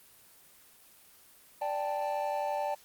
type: chord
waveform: triangle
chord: D suspended fourth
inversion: none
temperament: equal with one note detuned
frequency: 587.3 / 788.5 / 880 Hz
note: D5 / G5 / A5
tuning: 0 / +10 / 0 cents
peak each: -32 / -33 / -33 dBFS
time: 1.61-2.75 s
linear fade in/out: 10 ms
effects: white hiss -58 dBFS RMS until 2.84 s + Opus 24 kbps